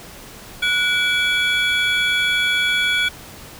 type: tone cluster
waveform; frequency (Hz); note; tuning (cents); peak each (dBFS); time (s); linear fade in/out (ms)
triangle; 1466 / 2307 / 3373; F#6 / D7 / G#7; -16 / -31 / +26; -19; 0.62-3.09; 10
effects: pink hiss -39 dBFS RMS until 3.59 s